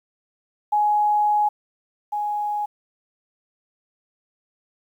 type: tone pair in turn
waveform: sine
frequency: 837 / 832.9 Hz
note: G#5 / G#5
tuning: +13 / +5 cents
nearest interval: unison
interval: 8 cents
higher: first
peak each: -16 / -22 dBFS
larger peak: first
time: 0.72-1.49 / 2.12-2.66 s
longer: first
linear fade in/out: 10 ms
effects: 9-bit